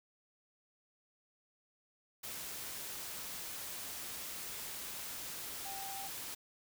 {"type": "tone in noise", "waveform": "sine", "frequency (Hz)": 784, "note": "G5", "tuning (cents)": 0, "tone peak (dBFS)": -45, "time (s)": [5.65, 6.08], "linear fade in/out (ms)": 10, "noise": "white", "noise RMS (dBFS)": -44, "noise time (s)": [2.23, 6.35], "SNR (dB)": -4, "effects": []}